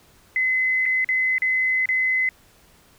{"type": "tone with dropouts", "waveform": "sine", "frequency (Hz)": 2037, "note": "C7", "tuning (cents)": -47, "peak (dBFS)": -18, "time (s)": [0.36, 2.29], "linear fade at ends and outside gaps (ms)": 1, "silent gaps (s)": [[0.856, 0.861], [1.045, 1.089], [1.382, 1.42], [1.857, 1.889]], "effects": ["pink hiss -55 dBFS RMS until 2.98 s"]}